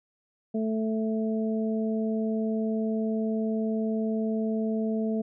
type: harmonic tone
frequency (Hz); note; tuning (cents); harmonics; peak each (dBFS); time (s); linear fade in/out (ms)
220; A3; 0; 1 / 2 / 3; -26 / -32 / -36; 0.54-5.22; 10
effects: none